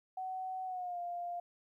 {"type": "tone with pitch glide", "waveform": "sine", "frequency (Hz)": [750, 699.8], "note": ["F#5", "F5"], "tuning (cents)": [23, 3], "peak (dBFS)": -37, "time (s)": [0.17, 1.4], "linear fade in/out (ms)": 5, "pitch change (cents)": -120, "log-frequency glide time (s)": [0.65, 0.99], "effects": ["13-bit"]}